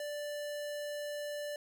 square tone, 587.3 Hz, D5, in tune, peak -38 dBFS, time 0-1.56 s, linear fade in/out 2 ms, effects none

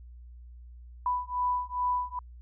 sine beating tone pair, 990 / 992.4 Hz, B5 / B5, +4 / +8 cents, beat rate 2.4 Hz, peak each -30 dBFS, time 1.06-2.19 s, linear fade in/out 2 ms, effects added 60 Hz sine -45 dBFS peak until 2.41 s

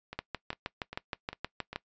two click trains, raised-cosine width 0.3 ms, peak -24 / -17 dBFS, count 5 / 11, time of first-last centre 0.13-1.73 / 0.19-1.76 s, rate 2.5 / 6.37 Hz, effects noise-tail reverb RT60 0.1 s tail -21 dB re dry + resampled to 16000 Hz

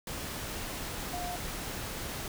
sine tone in noise, 711 Hz, F5, 31 cents sharp, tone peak -36 dBFS, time 1.13-1.36 s, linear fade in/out 2 ms, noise pink, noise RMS -38 dBFS, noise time 0.07-2.28 s, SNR -1 dB, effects none

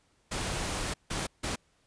pink noise bursts at uneven times, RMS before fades -33 dBFS, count 3, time 0.31-0.94 / 1.1-1.27 / 1.43-1.56 s, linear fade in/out 10 ms, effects pink hiss -69 dBFS RMS until 1.86 s + resampled to 22050 Hz

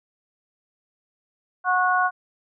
harmonic tone, 365.8 Hz, F#4, 20 cents flat, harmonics 2 / 3 / 4, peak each -22 / -22 / -22 dBFS, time 1.64-2.11 s, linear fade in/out 50 ms, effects none

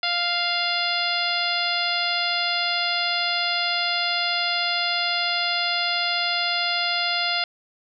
harmonic tone with a mistuned harmonic, 698.5 Hz, F5, in tune, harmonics 1 / 2 / 3 / 4 / 5 / 6 / 7, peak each -29 / -29 / -29 / -29 / -29 / -29 / -29 dBFS, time 0.03-7.44 s, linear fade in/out 2 ms, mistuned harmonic 5, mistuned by -17 cents, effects none

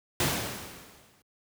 pink noise with exponential decay, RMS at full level -24 dBFS, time 0.2-1.22 s, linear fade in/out 2 ms, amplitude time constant 220 ms, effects high-pass 80 Hz 12 dB/octave

